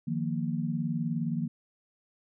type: chord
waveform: sine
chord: Eb suspended second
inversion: none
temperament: equal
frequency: 155.56 / 174.61 / 233.1 Hz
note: Eb3 / F3 / Bb3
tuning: 0 / 0 / 0 cents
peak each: -32 / -33 / -32 dBFS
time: 0.07-1.48 s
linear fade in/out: 10 ms
effects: none